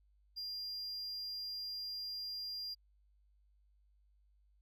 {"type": "tone", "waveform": "triangle", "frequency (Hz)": 4800, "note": "D8", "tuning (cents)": 37, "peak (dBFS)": -39, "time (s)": [0.36, 2.75], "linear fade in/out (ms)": 20, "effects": ["added 50 Hz sine -67 dBFS peak until 4.61 s"]}